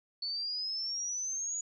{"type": "exponential sweep", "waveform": "sine", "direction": "up", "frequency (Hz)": [4435, 6860], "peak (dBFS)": -33, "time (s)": [0.22, 1.61], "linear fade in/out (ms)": 5, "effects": []}